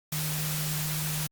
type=tone in noise; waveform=sine; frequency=153 Hz; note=D#3; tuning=29 cents flat; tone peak=-31 dBFS; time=0.12-1.27 s; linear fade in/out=5 ms; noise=white; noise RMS=-33 dBFS; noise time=0.12-1.27 s; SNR=-1 dB; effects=Opus 48 kbps